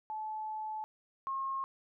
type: tone pair in turn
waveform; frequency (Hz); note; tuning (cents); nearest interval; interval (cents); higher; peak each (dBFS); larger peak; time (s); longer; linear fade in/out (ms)
sine; 865 / 1077.1; A5 / C6; -30 / +50; major third; 380; second; -36 / -33; second; 0.1-0.84 / 1.27-1.64; first; 0
effects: none